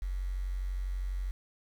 sine tone with quantisation, 46.12 Hz, F#1, 5 cents flat, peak -31 dBFS, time 0.02-1.31 s, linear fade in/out 0 ms, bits 9, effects none

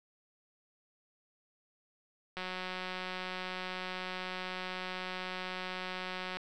click train, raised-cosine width 0.3 ms, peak -23 dBFS, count 737, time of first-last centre 2.37-6.37 s, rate 184 Hz, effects none

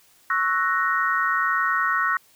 sine chord, F# dominant seventh, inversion second, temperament equal, 1108.7 / 1318.5 / 1480 / 1864.7 Hz, C#6 / E6 / F#6 / A#6, 0 / 0 / 0 / 0 cents, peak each -25 dBFS, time 0.3-2.17 s, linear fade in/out 2 ms, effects white hiss -57 dBFS RMS until 2.35 s

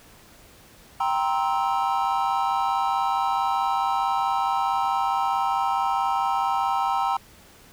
triangle chord, C dominant seventh, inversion second, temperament just, 784.9 / 941.9 / 1046.5 / 1308.1 Hz, G5 / Bb5 / C6 / E6, +2 / +18 / 0 / -14 cents, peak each -23 / -24 / -27 / -27 dBFS, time 1-7.17 s, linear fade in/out 5 ms, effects pink hiss -51 dBFS RMS until 7.72 s

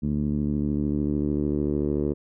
10% pulse tone with low-pass filter sweep, 73.4 Hz, D2, in tune, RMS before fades -25 dBFS, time 0.02-2.14 s, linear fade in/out 20 ms, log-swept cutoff 220 to 410 Hz, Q 2.3, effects none

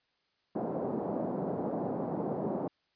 pink band-pass noise, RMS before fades -34 dBFS, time 0.55-2.68 s, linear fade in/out 5 ms, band 170 to 780 Hz, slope 24 dB/octave, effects white hiss -75 dBFS RMS until 2.95 s + resampled to 11025 Hz

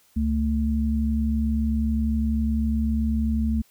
sine tone pair together, 69.96 / 222.1 Hz, C#2 / A3, +17 / +16 cents, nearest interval octave + minor sixth, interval 1999 cents, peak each -23 dBFS, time 0.16-3.62 s, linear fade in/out 10 ms, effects white hiss -60 dBFS RMS until 3.7 s

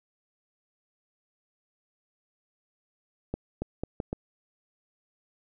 accelerating click train, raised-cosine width 2 ms, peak -17 dBFS, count 5, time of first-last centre 3.34-4.129 s, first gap 280 ms, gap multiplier 0.77, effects none

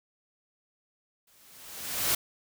white noise with exponential growth, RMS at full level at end -24 dBFS, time 1.27-2.15 s, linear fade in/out 5 ms, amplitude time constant 190 ms, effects none

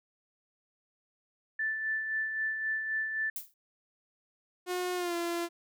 sine tone with tremolo, 1760 Hz, A6, in tune, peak -28 dBFS, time 1.59-3.3 s, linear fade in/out 5 ms, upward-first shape sine, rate 3.8 Hz, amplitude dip 45%
violet noise with exponential decay, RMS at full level -33 dBFS, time 3.36-3.54 s, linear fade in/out 2 ms, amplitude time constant 37 ms
sawtooth tone with pitch glide, 360.9 to 342.2 Hz, F#4 to F4, -43 to -35 cents, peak -27 dBFS, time 4.66-5.49 s, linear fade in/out 50 ms, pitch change -92 cents, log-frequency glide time 4.96-5.15 s
effects none

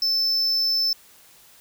triangle tone, 5280 Hz, E8, 2 cents sharp, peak -18 dBFS, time 0.02-0.93 s, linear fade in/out 2 ms, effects white hiss -52 dBFS RMS until 1.6 s

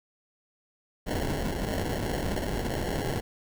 pink noise with sample-and-hold, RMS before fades -30 dBFS, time 1.06-3.21 s, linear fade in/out 20 ms, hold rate 1225 Hz, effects none

